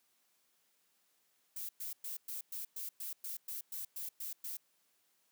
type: noise bursts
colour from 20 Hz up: violet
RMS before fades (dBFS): -42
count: 13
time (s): 1.56-4.57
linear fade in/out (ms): 5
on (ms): 130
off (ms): 110
effects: white hiss -75 dBFS RMS until 5.31 s + high-pass 150 Hz 12 dB/octave